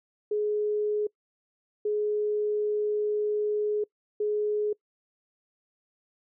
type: tone bursts at uneven times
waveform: sine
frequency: 420.2 Hz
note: G#4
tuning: 20 cents sharp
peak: -24 dBFS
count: 3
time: 0.31-1.07 / 1.85-3.84 / 4.2-4.73 s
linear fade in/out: 5 ms
effects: noise-tail reverb RT60 0.1 s tail -24 dB re dry